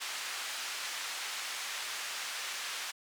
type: band-pass noise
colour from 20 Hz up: pink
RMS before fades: -39 dBFS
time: 0-2.92 s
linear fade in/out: 20 ms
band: 1400 to 7900 Hz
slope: 12 dB/octave
effects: none